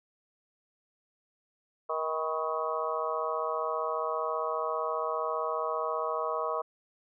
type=harmonic tone with a mistuned harmonic; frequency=158.1 Hz; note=D#3; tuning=28 cents sharp; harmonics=3 / 4 / 5 / 6 / 7 / 8; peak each=-35 / -34 / -41 / -38 / -34 / -38 dBFS; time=1.89-6.62 s; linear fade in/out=10 ms; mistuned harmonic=6; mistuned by=+77 cents; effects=none